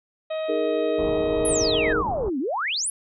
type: harmonic tone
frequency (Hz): 631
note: D#5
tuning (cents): +24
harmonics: 1 / 2 / 3 / 4 / 5 / 6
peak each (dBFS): -25 / -40 / -44 / -42 / -47 / -43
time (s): 0.3-1.93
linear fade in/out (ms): 10
type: chord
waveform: sine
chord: D# suspended fourth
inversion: none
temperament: just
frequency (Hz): 311.1 / 414.8 / 466.7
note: D#4 / G#4 / A#4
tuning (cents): 0 / -2 / +2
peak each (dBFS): -28 / -27 / -25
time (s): 0.48-2.03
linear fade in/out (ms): 20
type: low-pass noise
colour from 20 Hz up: pink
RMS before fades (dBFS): -32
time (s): 0.98-2.3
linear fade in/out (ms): 10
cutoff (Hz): 1100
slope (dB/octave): 48
type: exponential two-way sweep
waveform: sine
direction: down then up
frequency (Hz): 11175 to 246.8 to 11175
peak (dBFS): -23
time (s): 1.45-2.9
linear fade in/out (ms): 2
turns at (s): 2.39
effects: none